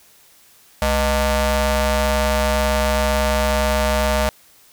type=ring-modulated tone; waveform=sawtooth; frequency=277.2 Hz; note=C#4; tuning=in tune; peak=-9 dBFS; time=0.82-4.29 s; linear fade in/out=0 ms; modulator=341 Hz; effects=white hiss -51 dBFS RMS until 4.72 s